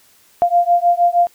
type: beating tone pair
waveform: sine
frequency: 694 / 700.4 Hz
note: F5 / F5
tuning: -11 / +5 cents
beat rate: 6.4 Hz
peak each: -14 dBFS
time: 0.42-1.27 s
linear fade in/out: 0 ms
effects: white hiss -52 dBFS RMS until 1.34 s